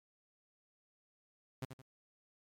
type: tone with echo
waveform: sawtooth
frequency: 130.81 Hz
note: C3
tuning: in tune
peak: -34 dBFS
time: 1.62-1.65 s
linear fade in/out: 5 ms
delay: 84 ms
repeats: 2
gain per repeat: -8 dB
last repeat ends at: 1.818 s
effects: MP3 64 kbps